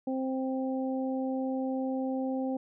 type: harmonic tone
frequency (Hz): 262.4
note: C4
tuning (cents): +5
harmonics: 1 / 2 / 3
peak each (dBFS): -30 / -35 / -40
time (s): 0.07-2.57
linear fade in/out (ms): 5
effects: none